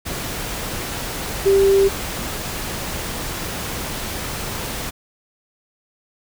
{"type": "tone in noise", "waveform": "sine", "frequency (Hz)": 392, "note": "G4", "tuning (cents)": 0, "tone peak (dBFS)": -11, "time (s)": [1.45, 1.89], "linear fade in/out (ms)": 20, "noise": "pink", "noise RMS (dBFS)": -27, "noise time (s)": [0.05, 4.91], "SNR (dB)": 13, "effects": []}